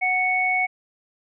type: tone pair together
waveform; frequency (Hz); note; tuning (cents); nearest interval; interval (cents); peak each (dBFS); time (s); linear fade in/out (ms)
sine; 739.8 / 2217; F#5 / C#7; 0 / 0; octave + perfect fifth; 1900; -24 / -20; 0.01-0.67; 20
effects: none